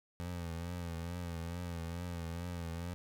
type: tone with vibrato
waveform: 25% pulse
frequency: 85.6 Hz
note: F2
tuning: 34 cents flat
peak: -35 dBFS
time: 0.2-2.94 s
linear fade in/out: 0 ms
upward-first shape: triangle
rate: 2.3 Hz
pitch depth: 70 cents each way
effects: none